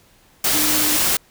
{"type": "tone in noise", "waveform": "sine", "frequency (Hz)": 302.7, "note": "D#4", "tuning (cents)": -48, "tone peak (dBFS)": -25, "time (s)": [0.54, 0.97], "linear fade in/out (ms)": 5, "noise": "white", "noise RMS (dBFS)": -18, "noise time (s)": [0.44, 1.17], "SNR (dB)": -10, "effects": ["pink hiss -54 dBFS RMS until 1.3 s"]}